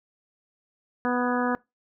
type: harmonic tone with a mistuned harmonic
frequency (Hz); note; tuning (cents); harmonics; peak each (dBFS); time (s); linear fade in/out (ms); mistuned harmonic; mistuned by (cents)
246.9; B3; 0; 1 / 2 / 3 / 4 / 5 / 6 / 7; -26 / -29 / -31 / -32 / -33 / -34 / -34; 1.05-1.55; 0; 7; -42
effects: noise-tail reverb RT60 0.2 s tail -22 dB re dry